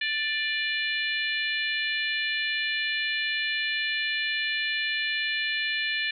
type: harmonic tone with a mistuned harmonic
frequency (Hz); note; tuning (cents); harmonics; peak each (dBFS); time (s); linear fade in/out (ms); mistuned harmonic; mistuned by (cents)
587.3; D5; 0; 3 / 4 / 5 / 6 / 7; -29 / -31 / -33 / -35 / -36; 0.01-6.11; 5; 4; +27
effects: none